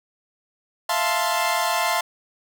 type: chord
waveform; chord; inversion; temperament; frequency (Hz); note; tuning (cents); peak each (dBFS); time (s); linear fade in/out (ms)
sawtooth; F major seventh; third; equal; 659.3 / 698.5 / 880 / 1046.5; E5 / F5 / A5 / C6; 0 / 0 / 0 / 0; -24 / -22 / -22 / -21; 0.89-2.01; 5
effects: none